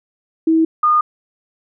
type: tone pair in turn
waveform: sine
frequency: 322.9 / 1221.8 Hz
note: E4 / D#6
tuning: -36 / -32 cents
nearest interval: octave + major seventh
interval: 2304 cents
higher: second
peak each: -10 dBFS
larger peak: neither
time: 0.47-0.65 / 0.83-1.01 s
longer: neither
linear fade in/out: 5 ms
effects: none